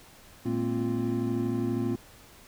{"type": "tone cluster", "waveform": "triangle", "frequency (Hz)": [114.8, 209.5, 231.4, 263.9, 348.1], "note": ["A#2", "G#3", "A#3", "C4", "F4"], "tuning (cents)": [-26, 15, -13, 15, -6], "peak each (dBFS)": [-31, -38, -30, -29, -30], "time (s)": [0.45, 1.96], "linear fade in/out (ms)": 10, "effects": ["pink hiss -53 dBFS RMS until 2.47 s"]}